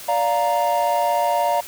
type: chord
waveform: triangle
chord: Bb major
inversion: first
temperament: just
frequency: 582.7 / 699.2 / 932.3 Hz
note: D5 / F5 / Bb5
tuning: -14 / +2 / 0 cents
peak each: -21 / -19 / -19 dBFS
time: 0.08-1.61 s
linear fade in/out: 10 ms
effects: white hiss -37 dBFS RMS until 1.67 s